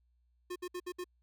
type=tone bursts; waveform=square; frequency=358.6 Hz; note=F4; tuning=46 cents sharp; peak=-38 dBFS; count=5; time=0.5-1.043 s; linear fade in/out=10 ms; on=59 ms; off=62 ms; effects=added 60 Hz sine -69 dBFS peak until 1.22 s